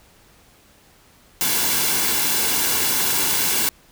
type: noise with comb filter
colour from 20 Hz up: white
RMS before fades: -20 dBFS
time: 1.41-3.69 s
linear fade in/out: 0 ms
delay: 1.6 ms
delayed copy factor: -0.5
effects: pink hiss -53 dBFS RMS until 3.91 s